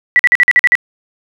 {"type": "tone bursts", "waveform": "sine", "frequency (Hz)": 1959, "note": "B6", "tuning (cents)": -15, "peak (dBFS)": -4, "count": 8, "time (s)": [0.16, 0.753], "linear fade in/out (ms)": 0, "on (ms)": 33, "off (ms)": 47, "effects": []}